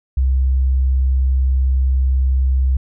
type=tone; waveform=sine; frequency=65.41 Hz; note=C2; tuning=in tune; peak=-12 dBFS; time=0.17-2.77 s; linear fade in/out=5 ms; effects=none

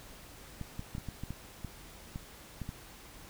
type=clicks; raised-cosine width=5 ms; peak=-26 dBFS; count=11; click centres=0.613 / 0.794 / 0.951 / 0.982 / 1.087 / 1.236 / 1.306 / 1.647 / 2.159 / 2.617 / 2.691 s; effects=added 50 Hz sine -61 dBFS peak until 3.29 s + pink hiss -52 dBFS RMS until 3.29 s

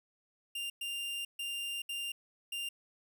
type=tone bursts at uneven times; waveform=45% pulse; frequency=2794 Hz; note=F7; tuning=in tune; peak=-36 dBFS; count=5; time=0.55-0.7 / 0.81-1.25 / 1.39-1.82 / 1.89-2.12 / 2.52-2.69 s; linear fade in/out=5 ms; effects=none

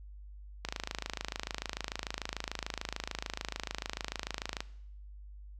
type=click train; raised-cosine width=0.2 ms; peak=-17 dBFS; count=107; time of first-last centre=0.65-4.605 s; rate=26.8 Hz; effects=noise-tail reverb RT60 0.7 s tail -19 dB re dry + added 50 Hz sine -46 dBFS peak until 5.59 s

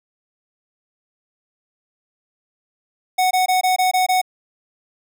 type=tone bursts; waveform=square; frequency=740 Hz; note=F#5; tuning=in tune; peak=-15 dBFS; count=7; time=3.18-4.216 s; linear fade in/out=10 ms; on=130 ms; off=21 ms; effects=none

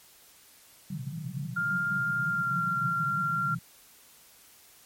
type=band-pass noise; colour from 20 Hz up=white; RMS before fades=-36 dBFS; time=0.9-3.59 s; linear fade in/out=5 ms; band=120 to 190 Hz; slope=96 dB/octave
type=tone with pitch glide; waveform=sine; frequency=1401 to 1380.1 Hz; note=F6 to F6; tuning=+5 to -21 cents; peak=-26 dBFS; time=1.56-3.55 s; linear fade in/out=10 ms; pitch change=-26 cents; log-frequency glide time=2.27-2.54 s
effects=white hiss -56 dBFS RMS until 4.85 s + MP3 64 kbps

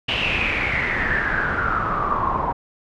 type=noise with low-pass filter sweep; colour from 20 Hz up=pink; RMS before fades=-22 dBFS; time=0.08-2.53 s; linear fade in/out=10 ms; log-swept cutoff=2900 to 940 Hz; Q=9; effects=none

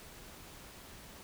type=silence; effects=pink hiss -52 dBFS RMS until 1.23 s

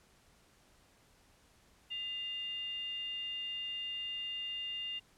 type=tone with frequency modulation; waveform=sine; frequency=2808 Hz; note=F7; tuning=9 cents sharp; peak=-37 dBFS; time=1.9-5 s; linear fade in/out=20 ms; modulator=788 Hz; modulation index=0.35; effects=pink hiss -66 dBFS RMS until 5.17 s + low-pass 11000 Hz 12 dB/octave

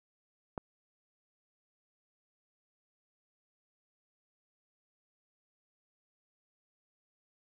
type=click; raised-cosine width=1 ms; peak=-22 dBFS; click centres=0.578 s; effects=none

